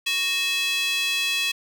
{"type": "tone with high-pass filter", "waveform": "square", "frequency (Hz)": 370, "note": "F#4", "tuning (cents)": 0, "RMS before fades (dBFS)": -24, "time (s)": [0.06, 1.52], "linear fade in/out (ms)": 10, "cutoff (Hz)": 2900, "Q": 4.4, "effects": []}